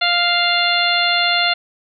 harmonic tone, 698.5 Hz, F5, in tune, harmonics 1 / 2 / 3 / 4 / 5 / 6, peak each -21 / -21 / -21 / -21 / -21 / -21 dBFS, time 0.01-1.54 s, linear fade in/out 10 ms, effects none

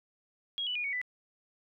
sine tone with pitch steps, 3291 / 2967 / 2441 / 2236 / 1990 Hz, G#7 / F#7 / D#7 / C#7 / B6, -16 / +4 / -34 / +14 / +13 cents, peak -31 dBFS, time 0.58-1.015 s, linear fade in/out 0 ms, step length 87 ms, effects none

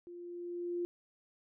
sine tone with level ramp, 349.2 Hz, F4, in tune, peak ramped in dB -46 to -32 dBFS, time 0.07-0.85 s, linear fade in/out 0 ms, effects none

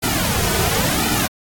pink noise with flanger, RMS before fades -19 dBFS, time 0.02-1.28 s, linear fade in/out 20 ms, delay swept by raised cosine 1.8 to 3.7 ms, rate 0.94 Hz, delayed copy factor -0.9, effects AAC 64 kbps

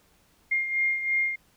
sine beating tone pair, 2121 / 2124 Hz, C7 / C7, +23 / +25 cents, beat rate 3 Hz, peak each -24 / -31 dBFS, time 0.51-1.36 s, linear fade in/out 10 ms, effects pink hiss -63 dBFS RMS until 1.56 s

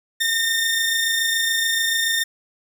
sawtooth tone pair together, 1824 / 3621 Hz, A#6 / A7, -38 / +49 cents, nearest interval octave, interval 1187 cents, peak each -17 / -20 dBFS, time 0.2-2.24 s, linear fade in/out 10 ms, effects none

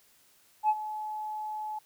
sine tone with ADSR envelope, 856 Hz, A5, 48 cents flat, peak -18 dBFS, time 0.63-1.79 s, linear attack 61 ms, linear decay 48 ms, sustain -15 dB, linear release 7 ms, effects tanh soft clip ceiling -18 dBFS + white hiss -63 dBFS RMS until 1.85 s

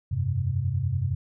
sine chord, F suspended second, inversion none, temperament equal, 87.31 / 98 / 130.81 Hz, F2 / G2 / C3, 0 / 0 / 0 cents, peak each -30 / -27 / -27 dBFS, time 0.11-1.15 s, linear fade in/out 10 ms, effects none

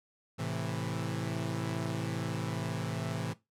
sawtooth chord, A minor, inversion none, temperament equal with one note detuned, 110 / 132.33 / 164.81 Hz, A2 / C3 / E3, 0 / +20 / 0 cents, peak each -33 / -34 / -33 dBFS, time 0.38-3.34 s, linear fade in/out 20 ms, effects noise-tail reverb RT60 0.2 s tail -18 dB re dry + low-pass 11000 Hz 12 dB/octave

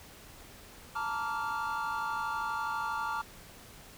triangle chord, Bb major seventh, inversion third, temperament equal with one note detuned, 880 / 932.3 / 1159.2 / 1396.9 Hz, A5 / Bb5 / D6 / F6, 0 / 0 / -23 / 0 cents, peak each -35 / -37 / -35 / -35 dBFS, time 0.95-3.22 s, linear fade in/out 10 ms, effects pink hiss -52 dBFS RMS until 3.97 s

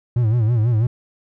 triangle tone with vibrato, 114.4 Hz, A#2, 32 cents flat, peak -12 dBFS, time 0.16-0.87 s, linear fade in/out 5 ms, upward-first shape sine, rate 6.1 Hz, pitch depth 130 cents each way, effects none

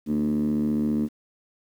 10% pulse tone with band-pass filter, 74.9 Hz, D2, 35 cents sharp, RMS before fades -24 dBFS, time 0.06-1.09 s, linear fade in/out 50 ms, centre 250 Hz, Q 9.7, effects 9-bit

